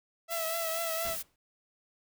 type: tone with vibrato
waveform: sawtooth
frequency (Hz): 659.3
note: E5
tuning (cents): 0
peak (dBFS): -29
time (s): 0.28-1.17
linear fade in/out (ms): 50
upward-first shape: triangle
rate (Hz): 4.2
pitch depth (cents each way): 47
type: noise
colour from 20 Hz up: blue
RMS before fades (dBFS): -37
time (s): 0.3-1.23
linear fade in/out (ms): 20
type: noise with exponential decay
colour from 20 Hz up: pink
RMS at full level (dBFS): -39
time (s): 1.05-1.36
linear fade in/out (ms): 2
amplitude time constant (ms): 67
effects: none